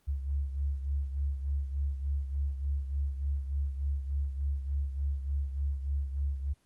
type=beating tone pair; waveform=sine; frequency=69.3 / 72.7 Hz; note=C#2 / D2; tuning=0 / -17 cents; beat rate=3.4 Hz; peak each=-30 / -37 dBFS; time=0.07-6.54 s; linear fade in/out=20 ms; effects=pink hiss -70 dBFS RMS until 6.65 s + Opus 24 kbps